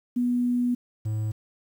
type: tone pair in turn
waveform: sine / triangle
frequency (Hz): 244.6 / 108.24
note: B3 / A2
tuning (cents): -16 / -28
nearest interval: octave + major second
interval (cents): 1412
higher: first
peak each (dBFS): -21 / -23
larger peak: first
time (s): 0.16-0.75 / 1.05-1.32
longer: first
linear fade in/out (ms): 10
effects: 9-bit